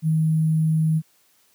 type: tone with sample-and-hold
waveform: sine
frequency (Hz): 158.3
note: D#3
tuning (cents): +30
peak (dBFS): -16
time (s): 0.02-1.02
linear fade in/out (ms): 50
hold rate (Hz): 11025
effects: white hiss -61 dBFS RMS until 1.54 s + high-pass 100 Hz 12 dB/octave